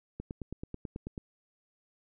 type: click train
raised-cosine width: 3 ms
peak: -25 dBFS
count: 10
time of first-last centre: 0.2-1.178 s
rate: 9.2 Hz
effects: none